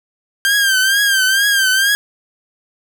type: tone with vibrato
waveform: sawtooth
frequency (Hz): 1584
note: G6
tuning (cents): +18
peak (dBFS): -8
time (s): 0.45-1.95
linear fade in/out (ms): 0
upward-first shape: triangle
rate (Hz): 2.2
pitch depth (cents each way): 91
effects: 8-bit